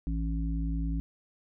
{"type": "harmonic tone", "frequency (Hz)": 55.2, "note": "A1", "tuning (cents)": 6, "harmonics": [1, 3, 5], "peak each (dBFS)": [-29, -35, -37], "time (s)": [0.07, 1], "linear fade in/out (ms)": 0, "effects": []}